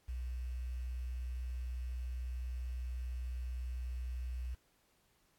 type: tone with quantisation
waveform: sine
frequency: 61.9 Hz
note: B1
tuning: 5 cents sharp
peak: -37 dBFS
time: 0.08-4.55 s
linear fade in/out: 10 ms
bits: 10
effects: pink hiss -73 dBFS RMS until 5.38 s + AAC 64 kbps